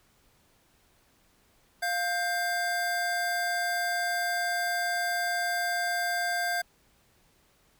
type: tone pair together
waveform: square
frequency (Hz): 701.6 / 1575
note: F5 / G6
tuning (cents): +8 / +8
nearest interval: octave + major second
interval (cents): 1400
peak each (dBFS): -31 / -30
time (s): 1.82-6.62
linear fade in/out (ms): 10
effects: pink hiss -65 dBFS RMS until 7.79 s